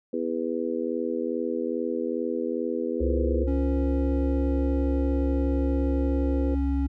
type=harmonic tone; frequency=82.41 Hz; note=E2; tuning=in tune; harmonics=3 / 4 / 5 / 6; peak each=-31 / -31 / -31 / -31 dBFS; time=0.13-3.44 s; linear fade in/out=5 ms
type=chord; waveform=sine; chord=F suspended fourth; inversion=none; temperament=equal; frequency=349.2 / 466.2 / 523.3 Hz; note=F4 / Bb4 / C5; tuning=0 / 0 / 0 cents; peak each=-33 / -37 / -33 dBFS; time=3-6.55 s; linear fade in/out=5 ms
type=tone with pitch glide; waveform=sine; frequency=68.4 to 67.69 Hz; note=C#2 to C#2; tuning=-23 to -41 cents; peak=-24 dBFS; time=3-6.88 s; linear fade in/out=20 ms; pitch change=-18 cents; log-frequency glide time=3.15-5.13 s
type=tone; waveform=triangle; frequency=277.2 Hz; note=C#4; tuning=in tune; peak=-24 dBFS; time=3.47-6.87 s; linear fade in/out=10 ms
effects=none